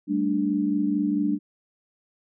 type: chord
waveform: sine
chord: G suspended second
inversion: none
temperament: just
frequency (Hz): 196 / 220.5 / 294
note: G3 / A3 / D4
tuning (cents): 0 / +4 / +2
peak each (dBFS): -27 / -28 / -23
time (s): 0.07-1.39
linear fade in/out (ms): 50
effects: none